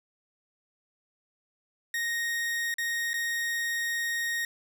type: tone with dropouts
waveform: 40% pulse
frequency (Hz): 1864.7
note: A#6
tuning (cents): 0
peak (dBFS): -27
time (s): 1.94-4.45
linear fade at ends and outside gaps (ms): 2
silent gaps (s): 2.741-2.783 / 3.133-3.14
effects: none